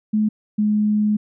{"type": "tone pair in turn", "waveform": "sine", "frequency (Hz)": [213.9, 210.8], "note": ["A3", "G#3"], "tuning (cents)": [-49, 26], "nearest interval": "unison", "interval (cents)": 25, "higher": "first", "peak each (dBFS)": -15, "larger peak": "neither", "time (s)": [[0.13, 0.29], [0.58, 1.17]], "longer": "second", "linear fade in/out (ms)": 10, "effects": []}